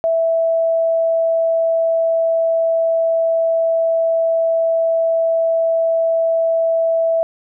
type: tone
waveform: sine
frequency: 658 Hz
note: E5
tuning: 3 cents flat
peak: -13 dBFS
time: 0.04-7.23 s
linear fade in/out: 0 ms
effects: none